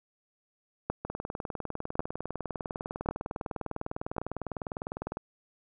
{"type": "two click trains", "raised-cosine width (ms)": 1, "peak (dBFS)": [-20, -14], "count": [83, 4], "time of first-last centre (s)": [[1.05, 5.171], [0.9, 4.182]], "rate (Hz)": [19.9, 0.914], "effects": []}